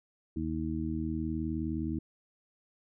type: harmonic tone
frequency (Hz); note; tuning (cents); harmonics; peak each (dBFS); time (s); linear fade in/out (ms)
79.5; D#2; +38; 1 / 2 / 3 / 4; -37 / -38 / -36 / -35; 0.36-1.99; 5
effects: none